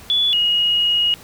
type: tone pair in turn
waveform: sine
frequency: 3430 / 2884 Hz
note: A7 / F#7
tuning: -45 / -45 cents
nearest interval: minor third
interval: 300 cents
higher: first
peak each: -14 dBFS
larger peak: neither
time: 0.1-0.33 / 0.33-1.14 s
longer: second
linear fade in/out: 0 ms
effects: pink hiss -42 dBFS RMS until 1.23 s